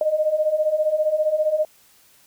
sine beating tone pair, 605 / 620 Hz, D#5 / D#5, -49 / -6 cents, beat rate 15 Hz, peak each -23 / -19 dBFS, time 0.01-1.65 s, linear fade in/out 2 ms, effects white hiss -55 dBFS RMS until 2.26 s

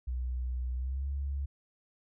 sine tone with pitch glide, 62.3 to 69.53 Hz, B1 to C#2, +16 to +6 cents, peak -31 dBFS, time 0.07-1.46 s, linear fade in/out 10 ms, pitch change +190 cents, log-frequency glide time 0.75-1.08 s, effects none

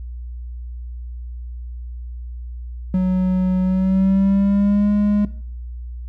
triangle tone with pitch glide, 185 to 206.5 Hz, F#3 to G#3, 0 to -10 cents, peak -12 dBFS, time 2.94-5.25 s, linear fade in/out 2 ms, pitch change +190 cents, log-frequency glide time 3.62-4.9 s, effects noise-tail reverb RT60 0.5 s tail -17 dB re dry + added 60 Hz sine -28 dBFS peak until 6.08 s

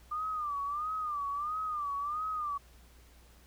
sine tone with vibrato, 1196 Hz, D6, 31 cents sharp, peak -32 dBFS, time 0.11-2.58 s, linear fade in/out 10 ms, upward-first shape sine, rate 1.5 Hz, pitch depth 110 cents each way, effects added 60 Hz sine -57 dBFS peak until 3.46 s + pink hiss -62 dBFS RMS until 3.46 s

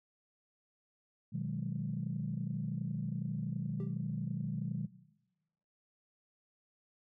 sine chord, G# minor seventh, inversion first, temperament equal, 123.47 / 155.56 / 185 / 207.7 Hz, B2 / D#3 / F#3 / G#3, 0 / 0 / 0 / 0 cents, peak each -40 / -38 / -40 / -41 dBFS, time 1.32-4.87 s, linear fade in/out 20 ms
triangle tone with exponential decay, 392 Hz, G4, in tune, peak -38 dBFS, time 3.8-4 s, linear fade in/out 1 ms, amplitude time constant 42 ms
effects noise-tail reverb RT60 1.0 s tail -18 dB re dry + tanh soft clip ceiling -25 dBFS

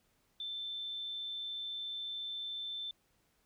sine tone, 3543 Hz, A7, 11 cents sharp, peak -38 dBFS, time 0.4-2.91 s, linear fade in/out 2 ms, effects pink hiss -74 dBFS RMS until 3.45 s

